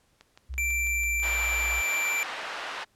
click train, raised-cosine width 0.2 ms, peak -31 dBFS, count 7, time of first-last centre 0.21-1.2 s, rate 6.06 Hz
sine tone with pitch glide, 65.41 to 60.33 Hz, C2 to B1, 0 to -40 cents, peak -32 dBFS, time 0.49-1.82 s, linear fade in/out 20 ms, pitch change -140 cents, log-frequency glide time 0.65-1.13 s
square tone, 2349 Hz, D7, in tune, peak -26 dBFS, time 0.58-2.23 s, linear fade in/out 0 ms
pink band-pass noise, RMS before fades -36 dBFS, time 1.22-2.85 s, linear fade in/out 20 ms, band 880 to 2900 Hz, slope 12 dB/octave
effects pink hiss -67 dBFS RMS until 2.95 s + low-pass 12000 Hz 12 dB/octave

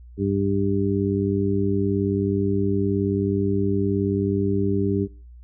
harmonic tone, 99 Hz, G2, 18 cents sharp, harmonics 1 / 2 / 3 / 4, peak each -25 / -25 / -25 / -25 dBFS, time 0.17-5.08 s, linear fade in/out 50 ms, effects noise-tail reverb RT60 0.4 s tail -23 dB re dry + added 60 Hz sine -41 dBFS peak until 5.43 s

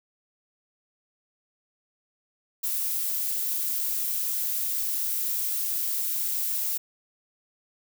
violet noise, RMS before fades -28 dBFS, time 2.63-6.78 s, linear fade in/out 10 ms, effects none

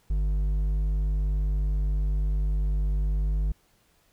triangle tone with hard clipping, 50.2 Hz, G1, 42 cents sharp, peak -24 dBFS, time 0.1-3.52 s, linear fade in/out 5 ms, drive 9 dB, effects pink hiss -65 dBFS RMS until 4.12 s

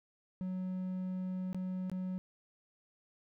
triangle tone with dropouts, 185 Hz, F#3, in tune, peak -33 dBFS, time 0.41-2.18 s, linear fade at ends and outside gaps 0 ms, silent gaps 1.53-1.546 / 1.898-1.916 s, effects none

